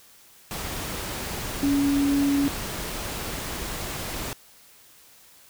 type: tone in noise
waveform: sine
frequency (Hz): 281.4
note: C#4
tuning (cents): +26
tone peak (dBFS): -19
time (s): 1.63-2.48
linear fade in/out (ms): 0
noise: pink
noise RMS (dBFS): -32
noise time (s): 0.51-4.33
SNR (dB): +10
effects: white hiss -53 dBFS RMS until 5.49 s